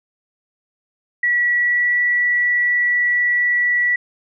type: tone with pitch glide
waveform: sine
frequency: 1937 to 1949.3 Hz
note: B6 to B6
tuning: -34 to -23 cents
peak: -14 dBFS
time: 1.23-3.96 s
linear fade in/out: 5 ms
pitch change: +11 cents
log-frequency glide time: 1.56-1.92 s
effects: none